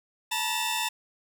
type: tone cluster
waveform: sawtooth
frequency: 877 / 959 / 2671 / 3584 Hz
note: A5 / A#5 / E7 / A7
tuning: -6 / +49 / +22 / +31 cents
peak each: -29 dBFS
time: 0.31-0.89 s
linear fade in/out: 10 ms
effects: none